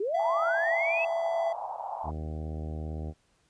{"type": "linear sweep", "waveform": "sine", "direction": "up", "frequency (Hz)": [368.1, 2651], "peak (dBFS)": -27, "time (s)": [0, 1.05], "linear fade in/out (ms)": 5}
{"type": "tone", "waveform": "triangle", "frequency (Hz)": 667, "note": "E5", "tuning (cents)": 20, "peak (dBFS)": -25, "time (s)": [0.14, 1.53], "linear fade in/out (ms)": 10}
{"type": "band-pass noise", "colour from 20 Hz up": "pink", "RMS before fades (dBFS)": -36, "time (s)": [0.19, 2.11], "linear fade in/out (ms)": 2, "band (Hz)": [700, 910], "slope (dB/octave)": 48}
{"type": "harmonic tone", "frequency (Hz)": 77.78, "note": "D#2", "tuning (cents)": 0, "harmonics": [1, 2, 3, 4, 5, 6, 7, 8, 9, 10], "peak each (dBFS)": [-34, -40, -44, -46, -48, -50, -51, -52, -53, -54], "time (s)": [2.03, 3.14], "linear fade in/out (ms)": 50}
{"effects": ["pink hiss -69 dBFS RMS until 3.49 s", "resampled to 22050 Hz"]}